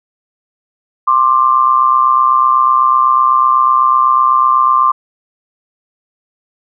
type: tone pair together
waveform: sine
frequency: 1053 / 1181 Hz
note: C6 / D6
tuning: +11 / +9 cents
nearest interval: major second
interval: 198 cents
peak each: -10 dBFS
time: 1.07-4.92 s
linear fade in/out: 10 ms
effects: none